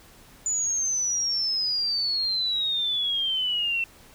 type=exponential sweep; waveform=sine; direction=down; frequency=7020 to 2685 Hz; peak=-23 dBFS; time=0.46-3.84 s; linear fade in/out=2 ms; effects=pink hiss -52 dBFS RMS until 4.14 s